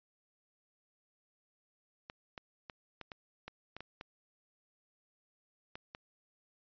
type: clicks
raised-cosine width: 0.3 ms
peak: -28 dBFS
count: 11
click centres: 2.099 / 2.378 / 2.698 / 3.013 / 3.118 / 3.48 / 3.766 / 3.806 / 4.011 / 5.755 / 5.949 s
effects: resampled to 11025 Hz